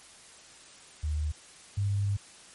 sine tone pair in turn, 75.9 / 100.46 Hz, D#2 / G2, -42 / +43 cents, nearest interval perfect fourth, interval 485 cents, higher second, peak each -27 / -25 dBFS, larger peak second, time 1.03-1.32 / 1.77-2.17 s, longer second, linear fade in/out 10 ms, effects white hiss -52 dBFS RMS until 2.54 s + MP3 48 kbps

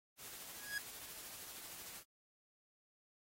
white noise with tremolo, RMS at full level -50 dBFS, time 0.17-2.04 s, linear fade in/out 50 ms, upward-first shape sine, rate 13 Hz, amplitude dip 30%
45% pulse tone with exponential growth, 1661.2 Hz, G#6, in tune, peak -35 dBFS, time 0.52-0.78 s, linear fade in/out 2 ms, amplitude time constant 55 ms
effects AAC 48 kbps

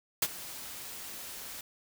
white noise with ADSR envelope, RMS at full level -25 dBFS, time 0.22-1.61 s, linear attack 4 ms, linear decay 44 ms, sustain -18 dB, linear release 3 ms, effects none

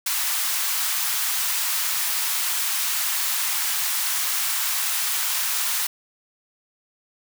white high-pass noise, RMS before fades -24 dBFS, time 0.06-5.87 s, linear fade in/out 5 ms, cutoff 870 Hz, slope 24 dB/octave, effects none

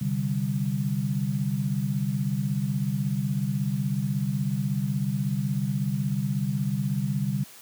sine chord, C suspended second, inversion none, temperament just, 130.81 / 147.16 / 196.22 Hz, C3 / D3 / G3, 0 / +4 / +2 cents, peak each -28 dBFS, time 0.01-7.44 s, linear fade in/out 5 ms, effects white hiss -48 dBFS RMS until 7.61 s + high-pass 80 Hz 12 dB/octave

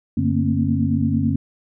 sine tone cluster, 94.4 / 144.3 / 226.2 / 235.3 / 270.1 Hz, F#2 / D3 / A3 / A#3 / C#4, +35 / -30 / +48 / +16 / -45 cents, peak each -23 dBFS, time 0.17-1.36 s, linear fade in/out 5 ms, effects none

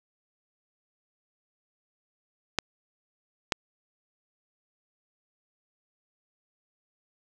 clicks, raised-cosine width 0.2 ms, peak -6 dBFS, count 2, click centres 2.587 / 3.522 s, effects 8-bit

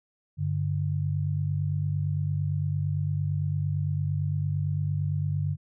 sine tone pair together, 98 / 146.83 Hz, G2 / D3, 0 / 0 cents, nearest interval perfect fifth, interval 700 cents, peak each -28 / -27 dBFS, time 0.37-5.57 s, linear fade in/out 50 ms, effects none

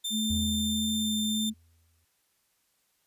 sawtooth tone, 3583 Hz, A7, 31 cents sharp, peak -27 dBFS, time 0.04-1.5 s, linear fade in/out 10 ms
sine tone with vibrato, 216.6 Hz, A3, 27 cents flat, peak -28 dBFS, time 0.1-1.54 s, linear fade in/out 50 ms, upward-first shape sine, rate 1.6 Hz, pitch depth 13 cents each way
triangle tone with exponential decay, 83 Hz, E2, 12 cents sharp, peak -27 dBFS, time 0.3-2.05 s, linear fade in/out 5 ms, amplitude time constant 380 ms
effects white hiss -72 dBFS RMS until 3.06 s + resampled to 32000 Hz

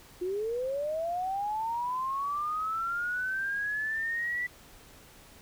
sine linear sweep, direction up, 349.2 to 1975.5 Hz, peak -29 dBFS, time 0.21-4.47 s, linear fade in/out 10 ms, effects pink hiss -54 dBFS RMS until 5.41 s

